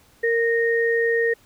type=tone pair together; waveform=sine; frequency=462.9 / 1854 Hz; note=A#4 / A#6; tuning=-12 / -10 cents; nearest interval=2 octaves; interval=2402 cents; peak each=-19 / -22 dBFS; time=0.23-1.34 s; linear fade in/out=10 ms; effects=pink hiss -56 dBFS RMS until 1.45 s